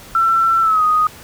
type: tone with pitch glide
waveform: sine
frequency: 1343 to 1245.8 Hz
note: E6 to D#6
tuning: +32 to +2 cents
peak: -11 dBFS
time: 0.15-1.07 s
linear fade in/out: 2 ms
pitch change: -130 cents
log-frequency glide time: 0.61-0.83 s
effects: pink hiss -39 dBFS RMS until 1.23 s